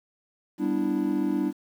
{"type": "chord", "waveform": "triangle", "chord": "E minor seventh", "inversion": "first", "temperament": "equal", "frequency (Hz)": [196, 246.9, 293.7, 329.6], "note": ["G3", "B3", "D4", "E4"], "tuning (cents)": [0, 0, 0, 0], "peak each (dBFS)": [-28, -29, -24, -27], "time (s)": [0.58, 1.53], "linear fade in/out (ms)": 50, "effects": ["tanh soft clip ceiling -12 dBFS", "9-bit"]}